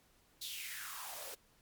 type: noise with high-pass filter sweep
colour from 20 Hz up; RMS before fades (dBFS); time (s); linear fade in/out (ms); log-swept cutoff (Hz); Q
white; -45; 0.41-1.35; 10; 4000 to 430; 4.6
effects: pink hiss -69 dBFS RMS until 1.61 s + MP3 96 kbps